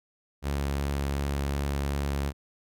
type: tone with vibrato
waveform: sawtooth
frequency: 70.3 Hz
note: C#2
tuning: 25 cents sharp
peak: -23 dBFS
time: 0.42-2.33 s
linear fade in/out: 50 ms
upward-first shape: sine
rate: 2.7 Hz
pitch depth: 9 cents each way
effects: none